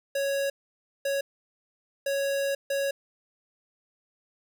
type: tone bursts at uneven times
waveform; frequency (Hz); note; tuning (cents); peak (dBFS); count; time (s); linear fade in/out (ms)
square; 554.4; C#5; 0; -26; 4; 0.15-0.5 / 1.05-1.21 / 2.06-2.55 / 2.7-2.91; 5
effects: none